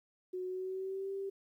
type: tone with pitch glide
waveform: sine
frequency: 367.3 to 391.4 Hz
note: F#4 to G4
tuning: -13 to -3 cents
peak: -36 dBFS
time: 0.33-1.3 s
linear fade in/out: 10 ms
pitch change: +110 cents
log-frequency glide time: 0.45-1.12 s
effects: 12-bit